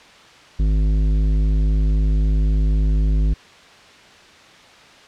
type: tone with tanh clipping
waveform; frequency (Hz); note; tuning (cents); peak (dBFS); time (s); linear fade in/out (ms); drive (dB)
triangle; 51.91; G#1; 0; -16; 0.59-3.34; 10; 16
effects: white hiss -45 dBFS RMS until 5.07 s + low-pass 4000 Hz 12 dB/octave